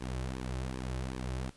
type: tone with flanger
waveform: sawtooth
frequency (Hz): 64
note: C2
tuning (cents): -38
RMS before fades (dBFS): -37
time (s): 0-1.51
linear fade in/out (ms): 20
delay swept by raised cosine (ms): 1.4 to 4.3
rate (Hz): 2.6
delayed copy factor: -0.8
effects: pink hiss -61 dBFS RMS until 1.56 s + resampled to 24000 Hz